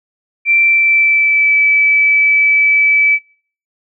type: tone with pitch glide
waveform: sine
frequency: 2349 to 2303 Hz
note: D7 to D7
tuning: 0 to -34 cents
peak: -8 dBFS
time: 0.45-3.19 s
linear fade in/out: 50 ms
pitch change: -34 cents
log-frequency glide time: 0.58-1.57 s
effects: noise-tail reverb RT60 0.5 s tail -23 dB re dry